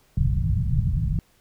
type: low-pass noise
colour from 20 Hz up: white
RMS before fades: -22 dBFS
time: 0.17-1.19 s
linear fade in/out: 2 ms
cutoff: 160 Hz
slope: 48 dB/octave
effects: pink hiss -61 dBFS RMS until 1.4 s